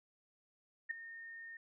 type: tone with ADSR envelope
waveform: sine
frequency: 1832 Hz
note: A#6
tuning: 31 cents flat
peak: -32 dBFS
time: 0.89-1.57 s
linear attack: 19 ms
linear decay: 5 ms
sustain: -15 dB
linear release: 3 ms
effects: none